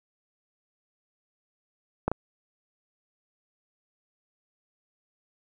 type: clicks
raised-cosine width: 1 ms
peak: -10 / -13 dBFS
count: 2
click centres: 2.08 / 2.116 s
effects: none